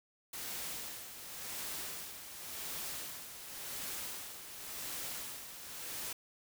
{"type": "noise with tremolo", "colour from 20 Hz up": "white", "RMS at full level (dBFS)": -41, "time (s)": [0.33, 6.13], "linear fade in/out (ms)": 5, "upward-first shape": "sine", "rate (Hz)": 0.91, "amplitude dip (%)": 60, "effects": []}